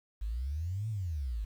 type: exponential two-way sweep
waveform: sine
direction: up then down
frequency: 49.57 to 113.6 to 49.57 Hz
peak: -32 dBFS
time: 0.21-1.45 s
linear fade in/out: 10 ms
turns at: 0.89 s
effects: 10-bit